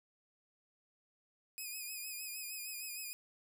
5% pulse tone with vibrato, 2489 Hz, D#7, in tune, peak -33 dBFS, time 1.58-3.13 s, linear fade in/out 0 ms, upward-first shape sine, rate 6.5 Hz, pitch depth 54 cents each way, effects none

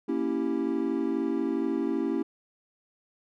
triangle chord, A# diminished seventh, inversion none, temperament equal, 233.1 / 277.2 / 329.6 / 392 Hz, A#3 / C#4 / E4 / G4, 0 / 0 / 0 / 0 cents, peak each -31 / -28 / -28 / -31 dBFS, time 0.08-2.23 s, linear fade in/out 10 ms, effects none

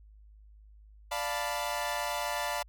sawtooth chord, B half-diminished seventh, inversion first, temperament equal, 587.3 / 698.5 / 880 / 987.8 Hz, D5 / F5 / A5 / B5, 0 / 0 / 0 / 0 cents, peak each -33 dBFS, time 1.11-2.63 s, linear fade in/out 10 ms, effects added 52 Hz sine -52 dBFS peak until 2.68 s

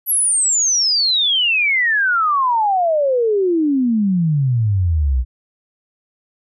sine exponential sweep, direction down, 11840 to 59.1 Hz, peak -13 dBFS, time 0.06-5.25 s, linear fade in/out 50 ms, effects none

